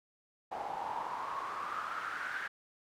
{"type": "noise with band-pass filter sweep", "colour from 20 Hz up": "pink", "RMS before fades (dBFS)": -39, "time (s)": [0.51, 2.48], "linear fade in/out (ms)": 10, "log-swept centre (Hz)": [770, 1600], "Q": 6.6, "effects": []}